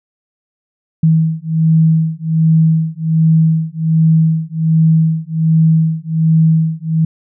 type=beating tone pair; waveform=sine; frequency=160 / 161.3 Hz; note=D#3 / E3; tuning=+49 / -37 cents; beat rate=1.3 Hz; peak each=-12 dBFS; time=1.03-7.05 s; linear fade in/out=5 ms; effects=none

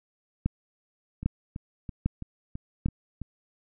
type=two click trains; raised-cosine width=5 ms; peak=-23 / -12 dBFS; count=7 / 4; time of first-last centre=1.23-3.217 / 0.46-2.86 s; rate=3.02 / 1.25 Hz; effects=none

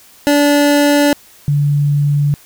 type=tone pair in turn; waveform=25% pulse / sine; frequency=289.4 / 144.7 Hz; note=D4 / D3; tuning=-25 / -25 cents; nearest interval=octave; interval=1200 cents; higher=first; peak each=-5 / -10 dBFS; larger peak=first; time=0.27-1.13 / 1.48-2.34 s; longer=neither; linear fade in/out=0 ms; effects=white hiss -44 dBFS RMS until 2.45 s

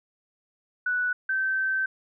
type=tone pair in turn; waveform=sine; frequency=1480 / 1547.3 Hz; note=F#6 / G6; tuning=0 / -23 cents; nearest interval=minor second; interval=77 cents; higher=second; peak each=-23 dBFS; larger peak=neither; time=0.86-1.13 / 1.29-1.86 s; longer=second; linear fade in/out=5 ms; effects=none

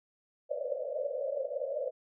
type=band-pass noise; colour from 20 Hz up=white; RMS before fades=-35 dBFS; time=0.49-1.91 s; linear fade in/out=20 ms; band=510 to 600 Hz; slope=96 dB/octave; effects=none

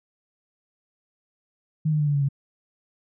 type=tone with pitch steps; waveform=sine; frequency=155.56 / 152.01 / 148.54 / 145.14 / 141.83 / 138.59 Hz; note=D#3 / D#3 / D3 / D3 / C#3 / C#3; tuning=0 / -40 / +20 / -20 / +40 / 0 cents; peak=-19 dBFS; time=1.85-2.288 s; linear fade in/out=10 ms; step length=73 ms; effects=none

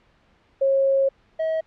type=tone pair in turn; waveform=sine / triangle; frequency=543 / 640.4 Hz; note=C#5 / D#5; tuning=-36 / +50 cents; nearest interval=minor third; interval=286 cents; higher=second; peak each=-16 / -19 dBFS; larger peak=first; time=0.61-1.09 / 1.39-1.61 s; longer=first; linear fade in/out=10 ms; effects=pink hiss -60 dBFS RMS until 1.66 s + low-pass 3000 Hz 12 dB/octave

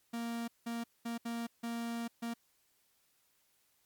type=tone bursts at uneven times; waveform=45% pulse; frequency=233.1 Hz; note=A#3; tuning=in tune; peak=-36 dBFS; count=6; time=0.13-0.48 / 0.66-0.84 / 1.05-1.18 / 1.25-1.47 / 1.63-2.08 / 2.22-2.34 s; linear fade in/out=10 ms; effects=white hiss -73 dBFS RMS until 3.85 s + MP3 96 kbps

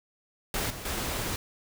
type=noise with level steps; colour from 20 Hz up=pink; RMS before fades=-30 / -40 / -32 dBFS; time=0.54-1.36 s; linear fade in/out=2 ms; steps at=0.7 / 0.85 s; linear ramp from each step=5 ms; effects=none

